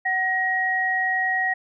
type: tone pair together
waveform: sine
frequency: 750 / 1891 Hz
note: F#5 / A#6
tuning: +23 / +24 cents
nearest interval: octave + major third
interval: 1601 cents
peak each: -26 / -21 dBFS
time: 0.05-1.54 s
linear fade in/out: 10 ms
effects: none